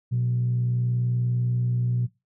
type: tone pair together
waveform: sine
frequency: 121.5 / 182.04 Hz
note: B2 / F#3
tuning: -28 / -28 cents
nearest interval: perfect fifth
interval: 700 cents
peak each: -21 / -32 dBFS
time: 0.11-2.07 s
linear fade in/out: 20 ms
effects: noise-tail reverb RT60 0.2 s tail -17 dB re dry + tanh soft clip ceiling -16 dBFS